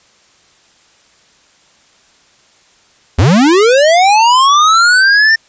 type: linear sweep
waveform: square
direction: up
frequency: 69.4 to 1818 Hz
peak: -6 dBFS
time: 3.18-5.36 s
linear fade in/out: 10 ms
effects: white hiss -49 dBFS RMS until 5.48 s + resampled to 16000 Hz